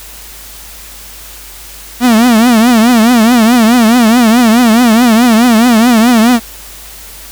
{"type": "tone with vibrato", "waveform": "45% pulse", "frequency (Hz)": 233.1, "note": "A#3", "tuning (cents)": 0, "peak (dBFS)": -4, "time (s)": [2, 6.4], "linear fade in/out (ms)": 50, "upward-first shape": "triangle", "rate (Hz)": 4.7, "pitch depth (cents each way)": 160, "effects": ["added 50 Hz sine -35 dBFS peak until 7.31 s", "white hiss -31 dBFS RMS until 7.31 s"]}